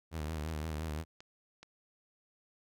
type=tone with vibrato; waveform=sawtooth; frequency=78 Hz; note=D#2; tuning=5 cents sharp; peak=-32 dBFS; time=0.11-1.05 s; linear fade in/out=50 ms; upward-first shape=sine; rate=5.8 Hz; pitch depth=76 cents each way
type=clicks; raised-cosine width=0.2 ms; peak=-33 dBFS; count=3; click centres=0.493 / 1.205 / 1.63 s
effects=none